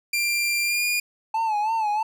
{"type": "tone with pitch glide", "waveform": "sawtooth", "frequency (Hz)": [2378, 2427], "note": ["D7", "D#7"], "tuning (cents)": [21, -44], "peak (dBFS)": -18, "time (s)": [0.13, 1], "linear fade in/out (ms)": 5, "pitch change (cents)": 35, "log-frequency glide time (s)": [0.63, 0.84]}
{"type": "tone with vibrato", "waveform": "triangle", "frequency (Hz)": 868, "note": "A5", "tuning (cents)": -24, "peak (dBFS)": -19, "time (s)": [1.34, 2.03], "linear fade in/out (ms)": 5, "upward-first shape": "sine", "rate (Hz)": 3.1, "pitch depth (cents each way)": 81}
{"effects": []}